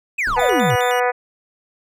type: exponential sweep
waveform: triangle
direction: down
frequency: 2657 to 101.2 Hz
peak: -16 dBFS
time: 0.18-0.76 s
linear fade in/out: 10 ms
type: noise with exponential decay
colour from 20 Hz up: brown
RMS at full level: -26 dBFS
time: 0.27-0.78 s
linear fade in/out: 1 ms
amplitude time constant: 110 ms
type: harmonic tone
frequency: 246.9 Hz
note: B3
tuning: in tune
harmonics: 2 / 3 / 4 / 5 / 6 / 7 / 8 / 9 / 10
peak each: -19 / -20 / -25 / -27 / -27 / -27 / -28 / -33 / -36 dBFS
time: 0.36-1.12 s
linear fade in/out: 20 ms
type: tone with vibrato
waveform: sawtooth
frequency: 3214 Hz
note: G7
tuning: 43 cents sharp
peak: -26 dBFS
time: 0.39-1 s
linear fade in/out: 5 ms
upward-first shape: square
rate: 4.8 Hz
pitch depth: 180 cents each way
effects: none